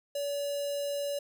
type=tone with notch filter; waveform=square; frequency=571 Hz; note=D5; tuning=49 cents flat; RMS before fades=-33 dBFS; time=0.15-1.19 s; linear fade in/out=5 ms; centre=1600 Hz; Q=1.1; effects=none